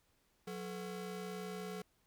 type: ring-modulated tone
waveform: 35% pulse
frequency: 305.9 Hz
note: D#4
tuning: 29 cents flat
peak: -37 dBFS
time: 0.47-1.82 s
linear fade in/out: 5 ms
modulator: 123 Hz
effects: pink hiss -75 dBFS RMS until 2.06 s